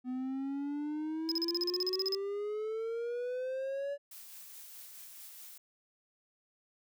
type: exponential sweep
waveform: triangle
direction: up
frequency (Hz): 250 to 574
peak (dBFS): -32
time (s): 0.04-3.98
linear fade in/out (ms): 50
type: tone bursts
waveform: triangle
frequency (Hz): 5090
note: D#8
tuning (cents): +39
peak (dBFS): -29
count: 14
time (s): 1.29-2.148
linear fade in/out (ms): 0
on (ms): 26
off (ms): 38
type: noise with tremolo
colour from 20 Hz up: blue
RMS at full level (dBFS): -49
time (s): 4.11-5.58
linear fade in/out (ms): 5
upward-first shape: sine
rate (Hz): 4.7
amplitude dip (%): 25
effects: none